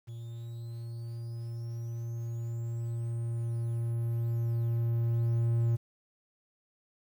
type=tone with level ramp; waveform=triangle; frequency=116.54 Hz; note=A#2; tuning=in tune; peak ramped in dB=-37 to -22 dBFS; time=0.07-5.77 s; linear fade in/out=20 ms; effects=10-bit